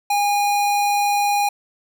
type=tone; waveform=square; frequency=817 Hz; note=G#5; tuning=29 cents flat; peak=-17 dBFS; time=0.1-1.49 s; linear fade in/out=5 ms; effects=none